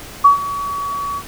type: tone with ADSR envelope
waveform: sine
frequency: 1133 Hz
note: C#6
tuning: 37 cents sharp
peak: -3 dBFS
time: 0.24-1.23 s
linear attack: 12 ms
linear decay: 120 ms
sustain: -17 dB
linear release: 63 ms
effects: pink hiss -35 dBFS RMS until 1.27 s